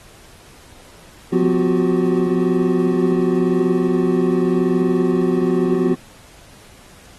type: tone cluster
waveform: triangle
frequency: 177.6 / 252.5 / 358.5 / 379.4 Hz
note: F3 / B3 / F4 / F#4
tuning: +29 / +39 / +45 / +43 cents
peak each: -18 dBFS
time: 1.32-5.95 s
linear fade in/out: 10 ms
effects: pink hiss -46 dBFS RMS until 7.18 s + AAC 32 kbps